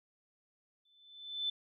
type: tone with exponential growth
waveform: sine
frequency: 3520 Hz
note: A7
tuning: in tune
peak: -30 dBFS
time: 0.85-1.5 s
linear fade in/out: 5 ms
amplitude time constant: 140 ms
effects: none